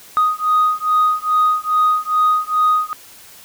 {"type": "beating tone pair", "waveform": "sine", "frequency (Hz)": [1244.5, 1246.9], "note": ["D#6", "D#6"], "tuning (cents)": [0, 3], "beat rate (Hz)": 2.4, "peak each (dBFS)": -15, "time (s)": [0.17, 2.93], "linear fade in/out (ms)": 0, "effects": ["tanh soft clip ceiling -8 dBFS", "white hiss -42 dBFS RMS until 3.44 s"]}